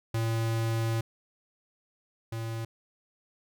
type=tone pair in turn; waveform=square; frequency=113.6 / 113.6 Hz; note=A#2 / A#2; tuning=-44 / -44 cents; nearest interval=unison; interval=0 cents; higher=neither; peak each=-27 / -33 dBFS; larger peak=first; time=0.14-1.01 / 2.32-2.65 s; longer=first; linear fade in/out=5 ms; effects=none